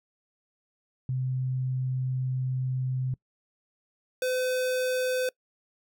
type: tone pair in turn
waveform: sine / square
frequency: 129.1 / 508.4 Hz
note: C3 / C5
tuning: -23 / -50 cents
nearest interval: 2 octaves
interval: 2373 cents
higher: second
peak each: -26 dBFS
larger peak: neither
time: 1.09-3.14 / 4.22-5.29 s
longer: first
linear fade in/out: 2 ms
effects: noise-tail reverb RT60 0.1 s tail -24 dB re dry